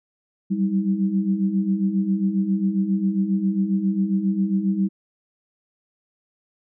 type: tone cluster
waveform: sine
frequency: 189.5 / 196.9 / 319.6 Hz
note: F#3 / G3 / D#4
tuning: +42 / +8 / +47 cents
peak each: -25 / -20 / -29 dBFS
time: 0.5-4.89 s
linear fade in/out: 20 ms
effects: none